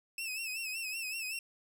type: tone with vibrato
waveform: sawtooth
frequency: 2618 Hz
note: E7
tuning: 13 cents flat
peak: -33 dBFS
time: 0.18-1.39 s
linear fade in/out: 2 ms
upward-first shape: sine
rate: 5.3 Hz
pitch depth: 81 cents each way
effects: none